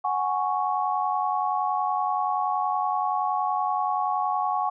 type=chord; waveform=sine; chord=F# suspended second; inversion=none; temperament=equal; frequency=740 / 830.6 / 1108.7 Hz; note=F#5 / G#5 / C#6; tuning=0 / 0 / 0 cents; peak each=-27 dBFS; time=0.04-4.7 s; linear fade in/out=10 ms; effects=none